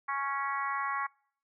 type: harmonic tone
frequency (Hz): 277.2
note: C#4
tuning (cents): 0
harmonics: 3 / 4 / 5 / 6 / 7 / 8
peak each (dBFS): -39 / -32 / -40 / -41 / -39 / -45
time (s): 0.08-1.07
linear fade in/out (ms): 10
effects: noise-tail reverb RT60 0.6 s tail -26 dB re dry